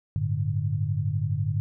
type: chord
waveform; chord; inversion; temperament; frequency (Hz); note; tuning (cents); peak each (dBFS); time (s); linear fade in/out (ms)
sine; G suspended second; none; equal; 98 / 110 / 146.83; G2 / A2 / D3; 0 / 0 / 0; -28; 0.16-1.6; 0
effects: none